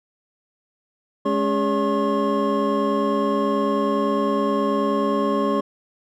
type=tone cluster; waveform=triangle; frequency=209.5 / 279 / 407.8 / 567 / 1078 Hz; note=G#3 / C#4 / G#4 / C#5 / C#6; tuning=+15 / +11 / -32 / +39 / -49 cents; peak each=-23 dBFS; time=1.25-5.61 s; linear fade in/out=10 ms; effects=none